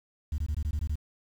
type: tone bursts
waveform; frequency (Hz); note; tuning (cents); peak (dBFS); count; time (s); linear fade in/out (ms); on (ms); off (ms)
sine; 74.8; D2; +32; -24; 8; 0.32-0.956; 5; 62; 20
effects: tanh soft clip ceiling -26 dBFS + 9-bit